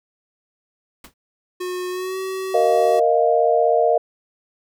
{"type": "noise with exponential decay", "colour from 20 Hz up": "pink", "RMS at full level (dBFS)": -34, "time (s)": [1.04, 1.14], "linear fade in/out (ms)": 5, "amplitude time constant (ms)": 21}
{"type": "tone with pitch glide", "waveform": "square", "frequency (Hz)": [362.8, 379.3], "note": ["F#4", "F#4"], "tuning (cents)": [-34, 43], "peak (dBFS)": -25, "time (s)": [1.6, 3], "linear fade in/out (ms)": 10, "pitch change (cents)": 77, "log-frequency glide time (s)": [1.9, 2.18]}
{"type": "chord", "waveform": "sine", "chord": "Bb suspended fourth", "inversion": "none", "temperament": "equal", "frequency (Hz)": [466.2, 622.3, 698.5], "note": ["Bb4", "Eb5", "F5"], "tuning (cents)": [0, 0, 0], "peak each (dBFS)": -18, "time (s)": [2.54, 3.98], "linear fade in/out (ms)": 5}
{"effects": []}